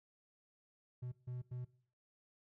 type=tone bursts at uneven times; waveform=triangle; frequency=124.4 Hz; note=B2; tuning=13 cents sharp; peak=-39 dBFS; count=3; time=1.02-1.12 / 1.27-1.42 / 1.51-1.65 s; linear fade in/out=10 ms; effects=noise-tail reverb RT60 0.5 s tail -19 dB re dry